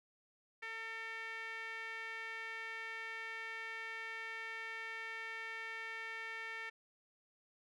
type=tone with band-pass filter; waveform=sawtooth; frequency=450 Hz; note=A4; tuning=39 cents sharp; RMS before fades=-45 dBFS; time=0.62-6.7 s; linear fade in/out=10 ms; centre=2000 Hz; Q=5; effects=none